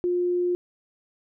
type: tone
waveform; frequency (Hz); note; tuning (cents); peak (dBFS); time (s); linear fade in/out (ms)
sine; 355; F4; +28; -21; 0.04-0.55; 0
effects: none